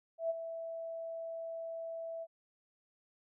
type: tone with ADSR envelope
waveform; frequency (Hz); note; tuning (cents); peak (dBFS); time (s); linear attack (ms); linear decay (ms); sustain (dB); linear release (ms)
sine; 659.3; E5; 0; -29; 0.18-2.27; 120; 25; -10; 47
effects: none